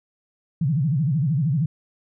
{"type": "tone with vibrato", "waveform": "sine", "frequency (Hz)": 146.83, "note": "D3", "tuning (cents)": 0, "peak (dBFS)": -18, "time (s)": [0.61, 1.66], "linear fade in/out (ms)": 5, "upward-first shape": "sine", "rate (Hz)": 13, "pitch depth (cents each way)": 260, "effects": []}